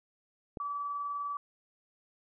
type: click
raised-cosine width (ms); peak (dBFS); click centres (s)
2; -25; 0.572
type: tone with tremolo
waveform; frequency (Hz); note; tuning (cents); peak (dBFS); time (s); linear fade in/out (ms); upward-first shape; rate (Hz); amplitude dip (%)
sine; 1151; D6; -35; -32; 0.6-1.37; 2; sine; 20; 25
effects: none